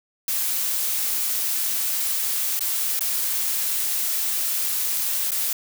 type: noise with dropouts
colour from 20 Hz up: blue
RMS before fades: -24 dBFS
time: 0.28-5.53 s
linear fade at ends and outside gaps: 2 ms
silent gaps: 2.593-2.607 / 2.993-3.008 / 5.308-5.317 s
effects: none